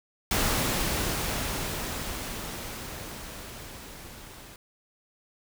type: noise with level ramp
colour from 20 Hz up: pink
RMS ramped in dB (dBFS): -25 to -47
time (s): 0.31-4.56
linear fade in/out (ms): 2
effects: none